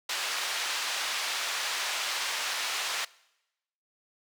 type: band-pass noise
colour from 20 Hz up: white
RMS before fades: -32 dBFS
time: 0.09-3.05 s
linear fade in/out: 5 ms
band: 820 to 4600 Hz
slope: 12 dB/octave
effects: noise-tail reverb RT60 0.9 s tail -22 dB re dry